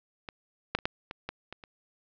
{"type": "clicks", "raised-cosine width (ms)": 0.3, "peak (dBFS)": [-22, -8, -26, -11, -21, -18, -24, -30], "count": 8, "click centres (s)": [0.288, 0.75, 0.788, 0.855, 1.111, 1.29, 1.526, 1.638], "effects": ["low-pass 5000 Hz 12 dB/octave"]}